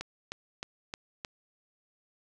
click train, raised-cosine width 0.2 ms, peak -19 dBFS, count 5, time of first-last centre 0.01-1.248 s, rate 3.23 Hz, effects none

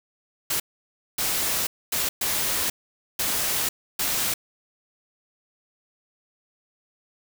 white noise bursts at uneven times, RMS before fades -25 dBFS, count 6, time 0.5-0.6 / 1.18-1.67 / 1.92-2.09 / 2.21-2.7 / 3.19-3.69 / 3.99-4.34 s, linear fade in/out 5 ms, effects none

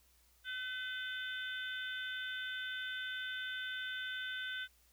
harmonic tone, 507 Hz, B4, 45 cents sharp, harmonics 3 / 4 / 5 / 6 / 7, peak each -40 / -53 / -55 / -48 / -46 dBFS, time 0.44-4.68 s, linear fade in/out 50 ms, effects added 60 Hz sine -70 dBFS peak until 4.92 s + white hiss -70 dBFS RMS until 4.92 s

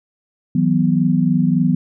sine chord, E suspended second, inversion none, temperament equal with one note detuned, 161.52 / 185 / 246.9 Hz, E3 / F#3 / B3, -35 / 0 / 0 cents, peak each -17 dBFS, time 0.55-1.75 s, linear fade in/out 5 ms, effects none

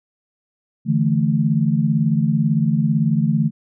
sine chord, D suspended second, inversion none, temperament equal, 146.83 / 164.81 / 220 Hz, D3 / E3 / A3, 0 / 0 / 0 cents, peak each -19 dBFS, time 0.85-3.51 s, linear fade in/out 50 ms, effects none

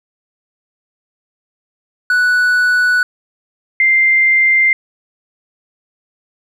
triangle / sine tone pair in turn, 1480 / 2093 Hz, F#6 / C7, 0 / 0 cents, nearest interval tritone, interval 600 cents, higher second, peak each -8 dBFS, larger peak neither, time 2.1-3.03 / 3.8-4.73 s, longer neither, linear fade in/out 2 ms, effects none

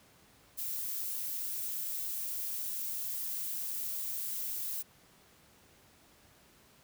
violet noise, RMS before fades -37 dBFS, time 0.57-4.83 s, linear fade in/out 20 ms, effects pink hiss -62 dBFS RMS until 6.83 s + high-pass 60 Hz 12 dB/octave

